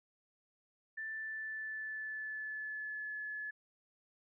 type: tone with pitch glide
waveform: sine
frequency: 1767 to 1713.7 Hz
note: A6 to A6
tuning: +7 to -46 cents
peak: -39 dBFS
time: 0.97-3.51 s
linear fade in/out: 10 ms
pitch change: -53 cents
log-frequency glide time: 1.07-3.19 s
effects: none